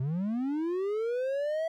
triangle linear sweep, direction up, 123.3 to 659.3 Hz, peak -26 dBFS, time 0-1.68 s, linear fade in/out 5 ms, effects none

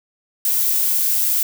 violet noise, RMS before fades -18 dBFS, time 0.45-1.43 s, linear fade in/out 2 ms, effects none

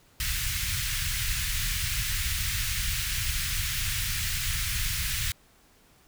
pink band-stop noise, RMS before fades -29 dBFS, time 0.2-5.32 s, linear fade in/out 2 ms, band 120 to 1700 Hz, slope 24 dB/octave, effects pink hiss -60 dBFS RMS until 6.07 s

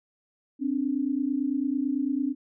sine tone pair together, 261.5 / 290.5 Hz, C4 / D4, -1 / -19 cents, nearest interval major second, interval 182 cents, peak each -27 dBFS, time 0.59-2.35 s, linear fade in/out 50 ms, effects none

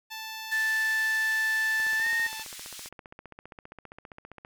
10% pulse tone, 880 Hz, A5, in tune, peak -28 dBFS, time 0.1-2.44 s, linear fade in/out 20 ms
sine tone with pitch glide, 1760 to 1842.2 Hz, A6 to A#6, 0 to -21 cents, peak -24 dBFS, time 0.51-2.28 s, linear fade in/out 20 ms, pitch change +79 cents, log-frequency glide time 1.98-2.07 s
white band-pass noise, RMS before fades -43 dBFS, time 0.51-2.89 s, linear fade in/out 10 ms, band 2100 to 9600 Hz, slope 12 dB/octave
click train, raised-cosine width 0.5 ms, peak -29 dBFS, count 41, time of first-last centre 1.8-4.449 s, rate 15.1 Hz
effects none

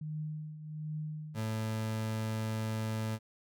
sine tone with tremolo, 153.6 Hz, D#3, 22 cents flat, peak -34 dBFS, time 0.01-1.38 s, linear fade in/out 5 ms, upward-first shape triangle, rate 1.3 Hz, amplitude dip 70%
30% pulse tone, 110 Hz, A2, in tune, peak -30 dBFS, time 1.34-3.19 s, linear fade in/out 50 ms
effects none

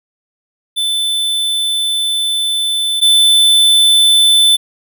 square tone pair in turn, 3520 / 3520 Hz, A7 / A7, 0 / 0 cents, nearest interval unison, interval 0 cents, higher neither, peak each -14 / -7 dBFS, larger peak second, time 0.76-3.01 / 3.01-4.57 s, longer first, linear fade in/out 20 ms, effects none

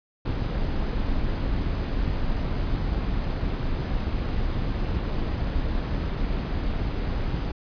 brown noise with amplitude modulation, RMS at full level -24 dBFS, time 0.25-7.52 s, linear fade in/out 10 ms, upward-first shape sine, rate 237 Hz, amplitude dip 40%, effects resampled to 11025 Hz

